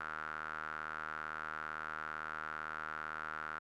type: tone with band-pass filter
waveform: sawtooth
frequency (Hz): 77.78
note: D#2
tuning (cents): 0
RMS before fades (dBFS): -43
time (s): 0-3.59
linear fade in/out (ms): 5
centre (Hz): 1400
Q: 7.2
effects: none